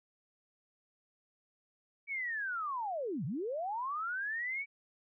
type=linear two-way sweep; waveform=sine; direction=down then up; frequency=2287 to 117.7 to 2287 Hz; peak=-34 dBFS; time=2.07-4.66 s; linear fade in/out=50 ms; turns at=3.25 s; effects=none